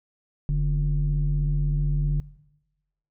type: tone pair together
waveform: sine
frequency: 43.65 / 146.83 Hz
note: F1 / D3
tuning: 0 / 0 cents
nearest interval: octave + major sixth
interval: 2100 cents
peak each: -22 dBFS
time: 0.49-2.2 s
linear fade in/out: 0 ms
effects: noise-tail reverb RT60 1.0 s tail -21 dB re dry + tanh soft clip ceiling -16 dBFS